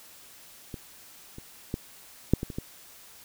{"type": "clicks", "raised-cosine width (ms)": 3, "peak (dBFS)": [-23, -28, -16, -6, -18, -24, -18], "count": 7, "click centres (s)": [0.742, 1.384, 1.741, 2.336, 2.431, 2.502, 2.585], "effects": ["white hiss -51 dBFS RMS until 3.24 s"]}